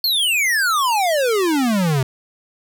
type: exponential sweep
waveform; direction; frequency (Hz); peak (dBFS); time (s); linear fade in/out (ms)
square; down; 4435 to 126; -16; 0.04-2.03; 2
effects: none